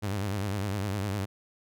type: tone with vibrato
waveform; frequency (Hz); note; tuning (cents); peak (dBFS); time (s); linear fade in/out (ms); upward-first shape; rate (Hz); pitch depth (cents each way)
sawtooth; 100.1; G2; +37; -25; 0.02-1.26; 20; sine; 9.9; 96
effects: none